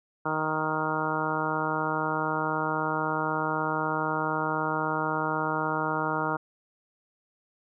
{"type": "harmonic tone", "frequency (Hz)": 156.1, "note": "D#3", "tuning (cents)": 6, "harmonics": [1, 2, 3, 4, 5, 6, 7, 8, 9], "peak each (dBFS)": [-36, -34, -35, -36, -35, -32, -36, -34, -33], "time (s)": [0.25, 6.37], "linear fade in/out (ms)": 10, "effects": []}